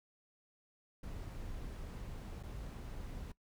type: noise with dropouts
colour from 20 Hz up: brown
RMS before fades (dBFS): -45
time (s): 1.03-3.32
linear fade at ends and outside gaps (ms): 5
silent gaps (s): 2.429-2.433
effects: noise-tail reverb RT60 0.1 s tail -20 dB re dry